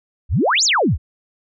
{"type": "exponential two-way sweep", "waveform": "sine", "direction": "up then down", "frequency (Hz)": [51.91, 7490, 51.91], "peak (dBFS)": -13, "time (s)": [0.29, 0.98], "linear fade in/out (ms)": 50, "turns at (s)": 0.64, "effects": []}